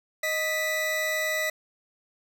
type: tone pair together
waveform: 40% pulse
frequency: 622.2 / 1975.5 Hz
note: D#5 / B6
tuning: 0 / 0 cents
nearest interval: octave + minor sixth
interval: 2000 cents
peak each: -29 / -26 dBFS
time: 0.23-1.5 s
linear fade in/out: 5 ms
effects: none